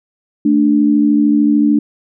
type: tone pair together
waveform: sine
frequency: 220.3 / 293.7 Hz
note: A3 / D4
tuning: +2 / 0 cents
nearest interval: perfect fourth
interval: 498 cents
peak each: -13 / -10 dBFS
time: 0.45-1.79 s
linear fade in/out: 5 ms
effects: none